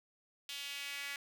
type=tone with high-pass filter sweep; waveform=sawtooth; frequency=282.3 Hz; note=C#4; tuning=32 cents sharp; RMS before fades=-43 dBFS; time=0.49-1.16 s; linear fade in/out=2 ms; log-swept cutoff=3100 to 2000 Hz; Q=2.5; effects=none